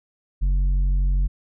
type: tone with tanh clipping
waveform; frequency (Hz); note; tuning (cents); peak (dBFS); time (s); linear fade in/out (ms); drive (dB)
sine; 46.24; F#1; 0; -18; 0.41-1.28; 20; 6
effects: none